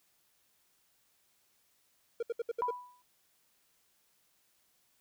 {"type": "tone bursts", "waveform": "triangle", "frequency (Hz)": 466.2, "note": "A#4", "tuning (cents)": 0, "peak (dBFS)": -29, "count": 6, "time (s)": [2.2, 2.708], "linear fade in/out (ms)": 5, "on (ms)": 28, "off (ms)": 68}
{"type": "tone with exponential decay", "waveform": "sine", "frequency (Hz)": 987.8, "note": "B5", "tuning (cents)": 0, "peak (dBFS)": -27, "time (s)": [2.62, 3.02], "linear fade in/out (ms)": 0, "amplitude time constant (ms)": 86}
{"effects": ["white hiss -72 dBFS RMS until 5 s"]}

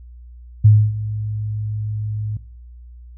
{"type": "tone with ADSR envelope", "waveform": "sine", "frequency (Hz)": 106.6, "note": "G#2", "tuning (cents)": 46, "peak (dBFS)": -5, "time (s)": [0.64, 2.37], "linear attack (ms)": 12, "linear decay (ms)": 270, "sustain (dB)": -16, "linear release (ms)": 3, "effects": ["noise-tail reverb RT60 0.5 s tail -20 dB re dry", "added 60 Hz sine -37 dBFS peak until 3.17 s"]}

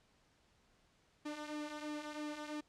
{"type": "tone with flanger", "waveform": "sawtooth", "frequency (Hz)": 300, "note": "D4", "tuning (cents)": 37, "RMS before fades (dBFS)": -44, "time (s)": [1.25, 2.61], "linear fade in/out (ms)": 10, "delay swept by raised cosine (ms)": [1.9, 3.8], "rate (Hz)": 3, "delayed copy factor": -0.6, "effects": ["pink hiss -72 dBFS RMS until 2.68 s", "low-pass 7000 Hz 12 dB/octave"]}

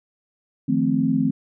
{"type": "chord", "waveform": "sine", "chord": "F dominant seventh", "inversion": "third", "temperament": "equal", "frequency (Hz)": [155.56, 174.61, 220, 261.6], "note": ["Eb3", "F3", "A3", "C4"], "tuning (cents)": [0, 0, 0, 0], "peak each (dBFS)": [-25, -26, -23, -20], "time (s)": [0.68, 1.31], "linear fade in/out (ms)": 10, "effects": []}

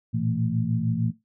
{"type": "tone cluster", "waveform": "sine", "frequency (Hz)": [112.7, 119.3, 167.5, 224.3], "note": ["A2", "A#2", "E3", "A3"], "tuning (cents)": [42, 41, 28, 34], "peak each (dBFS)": -28, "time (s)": [0.13, 1.12], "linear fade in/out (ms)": 20, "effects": ["noise-tail reverb RT60 0.2 s tail -18 dB re dry"]}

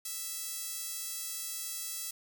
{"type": "tone with high-pass filter", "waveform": "sawtooth", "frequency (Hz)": 659.3, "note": "E5", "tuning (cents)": 0, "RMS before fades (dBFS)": -39, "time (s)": [0.05, 2.11], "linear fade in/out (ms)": 5, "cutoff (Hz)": 7100, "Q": 0.77, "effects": []}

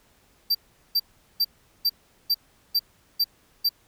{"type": "tone bursts", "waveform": "square", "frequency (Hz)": 4685, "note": "D8", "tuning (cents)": -5, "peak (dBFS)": -19, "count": 8, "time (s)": [0.5, 3.692], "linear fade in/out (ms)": 10, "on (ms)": 49, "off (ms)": 400, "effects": ["pink hiss -61 dBFS RMS until 3.87 s"]}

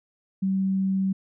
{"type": "tone", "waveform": "sine", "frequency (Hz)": 191.8, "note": "G3", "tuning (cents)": -37, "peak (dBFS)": -21, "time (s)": [0.42, 1.13], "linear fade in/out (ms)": 10, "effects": []}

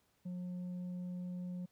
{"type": "tone with tanh clipping", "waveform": "triangle", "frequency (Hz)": 179.5, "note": "F3", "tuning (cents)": 48, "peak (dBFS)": -40, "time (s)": [0.25, 1.66], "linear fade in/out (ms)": 10, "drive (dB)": 8, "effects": ["pink hiss -75 dBFS RMS until 1.71 s", "high-pass 60 Hz 12 dB/octave"]}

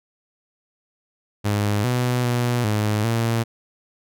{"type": "tone with pitch steps", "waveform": "sawtooth", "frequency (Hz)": [103.4, 123.9, 121.4, 106, 115.3], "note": ["G#2", "B2", "B2", "G#2", "A#2"], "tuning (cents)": [-7, 6, -29, 36, -19], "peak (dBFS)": -15, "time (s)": [1.44, 3.44], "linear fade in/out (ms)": 20, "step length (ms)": 400, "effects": []}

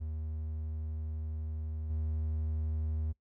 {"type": "tone with level steps", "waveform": "triangle", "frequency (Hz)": 78, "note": "D#2", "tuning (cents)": 5, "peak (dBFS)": [-33, -29], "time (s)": [0, 3.13], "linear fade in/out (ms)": 20, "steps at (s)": 1.9, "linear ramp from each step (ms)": 2, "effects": ["noise-tail reverb RT60 0.1 s tail -21 dB re dry"]}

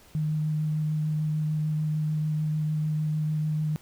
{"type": "tone with vibrato", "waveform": "sine", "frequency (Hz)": 153.8, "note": "D#3", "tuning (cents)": -20, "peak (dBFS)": -24, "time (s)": [0.15, 3.76], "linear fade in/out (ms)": 0, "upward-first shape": "triangle", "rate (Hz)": 6.7, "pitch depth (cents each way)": 14, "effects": ["pink hiss -55 dBFS RMS until 3.81 s"]}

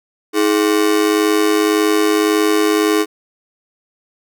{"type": "ring-modulated tone", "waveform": "45% pulse", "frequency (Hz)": 370, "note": "F#4", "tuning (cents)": 0, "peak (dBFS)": -9, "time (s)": [0.33, 3.06], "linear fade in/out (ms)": 50, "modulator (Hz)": 50.9, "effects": []}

